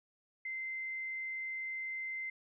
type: tone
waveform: sine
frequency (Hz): 2076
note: C7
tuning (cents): -14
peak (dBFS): -37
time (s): 0.45-2.3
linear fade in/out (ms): 5
effects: none